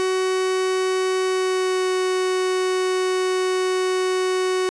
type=tone with pitch glide; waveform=45% pulse; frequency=374.1 to 371.1 Hz; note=F#4 to F#4; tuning=+19 to +5 cents; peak=-19 dBFS; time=0-4.69 s; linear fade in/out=0 ms; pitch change=-14 cents; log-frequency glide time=1.24-1.89 s; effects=resampled to 22050 Hz